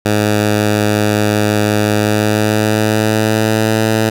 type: tone with pitch glide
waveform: 10% pulse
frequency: 105.5 to 110.3 Hz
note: G#2 to A2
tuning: +28 to +5 cents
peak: -3 dBFS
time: 0.05-4.1 s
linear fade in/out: 10 ms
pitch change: +77 cents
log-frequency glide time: 1.84-3.8 s
effects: none